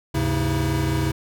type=tone cluster; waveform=square; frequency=75 / 100.7 / 135.1 / 323.4 Hz; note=D2 / G2 / C#3 / E4; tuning=+37 / +47 / -44 / -33 cents; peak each=-27 / -30 / -24 / -27 dBFS; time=0.14-1.12 s; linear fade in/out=10 ms; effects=none